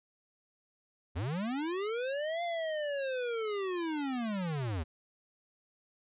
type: linear two-way sweep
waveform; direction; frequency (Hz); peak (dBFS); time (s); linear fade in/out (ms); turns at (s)
square; up then down; 73.42 to 698.5 to 73.42; -33; 1.15-4.84; 20; 2.43
effects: resampled to 8000 Hz